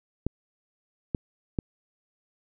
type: clicks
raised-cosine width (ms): 3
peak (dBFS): -13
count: 3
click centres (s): 0.266 / 1.148 / 1.588
effects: none